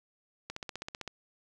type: click train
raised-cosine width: 0.2 ms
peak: -21 dBFS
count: 10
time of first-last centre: 0.5-1.077 s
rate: 15.6 Hz
effects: none